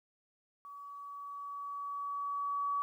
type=tone with level ramp; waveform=sine; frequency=1137 Hz; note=C#6; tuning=44 cents sharp; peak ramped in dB=-46 to -30 dBFS; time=0.65-2.82 s; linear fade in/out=0 ms; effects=12-bit